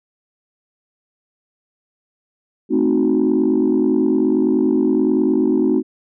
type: chord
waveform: sine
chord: A diminished seventh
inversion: none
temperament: equal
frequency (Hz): 220 / 261.6 / 311.1 / 370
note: A3 / C4 / Eb4 / Gb4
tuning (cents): 0 / 0 / 0 / 0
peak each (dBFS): -20 / -17 / -17 / -18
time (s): 2.69-5.83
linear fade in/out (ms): 50
effects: tanh soft clip ceiling -7 dBFS